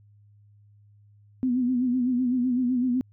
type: tone with vibrato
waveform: sine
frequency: 250 Hz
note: B3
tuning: 21 cents sharp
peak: -21 dBFS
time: 1.43-3.01 s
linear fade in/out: 0 ms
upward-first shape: sine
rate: 7.9 Hz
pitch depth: 67 cents each way
effects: added 103 Hz sine -53 dBFS peak until 3.12 s